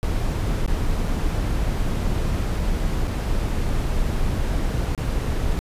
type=noise with dropouts; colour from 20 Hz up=brown; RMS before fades=-22 dBFS; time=0.03-5.59 s; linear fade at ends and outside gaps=0 ms; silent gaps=0.662-0.677 / 1.075-1.08 / 3.074-3.078 / 4.949-4.977 s; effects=resampled to 32000 Hz